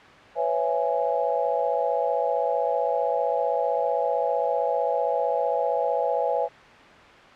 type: chord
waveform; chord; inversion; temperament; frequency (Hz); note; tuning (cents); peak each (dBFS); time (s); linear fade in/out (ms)
sine; C# minor seventh; third; just; 498.9 / 554.4 / 665.2 / 831.5; B4 / C#5 / E5 / G#5; +17 / 0 / +16 / +2; -27; 0.35-6.49; 50
effects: white hiss -46 dBFS RMS until 7.35 s + low-pass 2000 Hz 12 dB/octave